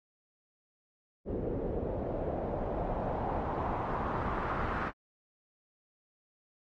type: noise with low-pass filter sweep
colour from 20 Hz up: pink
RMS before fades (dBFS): -34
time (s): 1.25-4.92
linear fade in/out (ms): 50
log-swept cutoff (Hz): 430 to 1400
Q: 2.5
effects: AAC 32 kbps